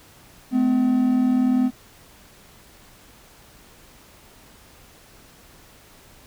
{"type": "tone pair together", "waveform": "triangle", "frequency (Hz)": [213.8, 254.2], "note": ["A3", "C4"], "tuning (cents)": [-49, -50], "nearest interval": "minor third", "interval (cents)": 299, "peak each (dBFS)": [-22, -15], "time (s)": [0.51, 1.71], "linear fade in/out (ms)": 50, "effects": ["pink hiss -50 dBFS RMS until 6.26 s"]}